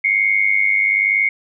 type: tone pair together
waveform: sine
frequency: 2116 / 2217 Hz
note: C7 / C#7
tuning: +19 / 0 cents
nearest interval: minor second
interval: 81 cents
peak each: -16 dBFS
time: 0.04-1.29 s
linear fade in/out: 5 ms
effects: none